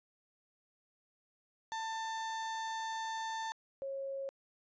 35% pulse / sine tone pair in turn, 892 / 545.2 Hz, A5 / C#5, +23 / -29 cents, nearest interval major sixth, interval 852 cents, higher first, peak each -35 / -37 dBFS, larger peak first, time 1.72-3.52 / 3.82-4.29 s, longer first, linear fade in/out 0 ms, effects resampled to 16000 Hz

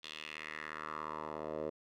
10% pulse tone with band-pass filter sweep, 77.1 Hz, D#2, 15 cents flat, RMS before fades -43 dBFS, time 0.03-1.7 s, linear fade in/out 10 ms, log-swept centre 3500 to 520 Hz, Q 2.9, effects none

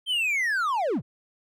triangle linear sweep, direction down, 3176 to 83.2 Hz, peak -21 dBFS, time 0.06-1.02 s, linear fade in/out 50 ms, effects none

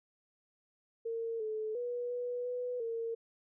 sine tone with pitch steps, 457.4 / 433.7 / 485.7 / 489.5 / 494.1 / 458.3 Hz, A#4 / A4 / B4 / B4 / B4 / A#4, -33 / -25 / -29 / -15 / +1 / -29 cents, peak -34 dBFS, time 1.05-3.15 s, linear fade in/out 10 ms, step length 350 ms, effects none

